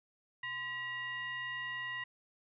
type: tone with frequency modulation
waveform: sine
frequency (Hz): 1925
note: B6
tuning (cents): -45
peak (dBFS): -37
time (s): 0.43-2.04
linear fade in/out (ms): 5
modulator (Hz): 899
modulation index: 0.76
effects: none